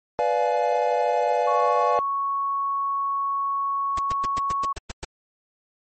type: chord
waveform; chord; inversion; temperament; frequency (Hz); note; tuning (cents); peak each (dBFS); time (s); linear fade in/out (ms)
triangle; B diminished seventh; none; equal with one note detuned; 493.9 / 587.3 / 698.5 / 846.6; B4 / D5 / F5 / Ab5; 0 / 0 / 0 / +33; -23; 0.19-1.99; 0
type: tone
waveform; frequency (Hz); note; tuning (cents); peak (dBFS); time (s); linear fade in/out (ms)
sine; 1108.7; C#6; 0; -22; 1.47-4.73; 10
type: noise bursts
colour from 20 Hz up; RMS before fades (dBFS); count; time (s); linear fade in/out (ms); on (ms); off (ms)
pink; -31; 9; 3.97-5.048; 5; 22; 110
effects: MP3 32 kbps